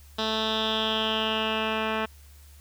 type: tone with low-pass filter sweep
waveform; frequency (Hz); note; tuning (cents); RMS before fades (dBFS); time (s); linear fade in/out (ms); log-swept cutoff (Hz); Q
10% pulse; 219.4; A3; -5; -27; 0.18-2.06; 10; 4100 to 2300; 5.7
effects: added 72 Hz sine -48 dBFS peak until 2.6 s + white hiss -57 dBFS RMS until 2.6 s